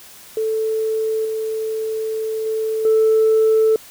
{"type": "tone with level steps", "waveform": "sine", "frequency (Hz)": 440, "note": "A4", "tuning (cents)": 0, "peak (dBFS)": [-17, -20, -18, -10], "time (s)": [0.37, 3.76], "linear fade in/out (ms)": 2, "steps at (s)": [1.25, 2.46, 2.85], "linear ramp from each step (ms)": 2, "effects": ["tanh soft clip ceiling -8 dBFS", "white hiss -42 dBFS RMS until 3.9 s"]}